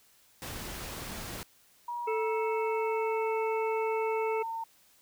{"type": "noise", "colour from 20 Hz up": "pink", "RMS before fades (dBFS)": -40, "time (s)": [0.42, 1.43], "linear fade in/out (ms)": 0}
{"type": "tone with pitch glide", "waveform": "sine", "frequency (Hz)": [956, 907.6], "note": ["A#5", "A#5"], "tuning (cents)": [43, -47], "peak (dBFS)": -33, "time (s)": [1.88, 4.64], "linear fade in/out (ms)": 5, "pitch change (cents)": -90, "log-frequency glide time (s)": [2.11, 3.36]}
{"type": "harmonic tone", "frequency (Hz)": 440, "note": "A4", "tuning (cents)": 0, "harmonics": [1, 3, 5, 6], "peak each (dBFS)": [-29, -41, -41, -44], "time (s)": [2.07, 4.43], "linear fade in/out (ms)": 10}
{"effects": ["white hiss -63 dBFS RMS until 5.01 s"]}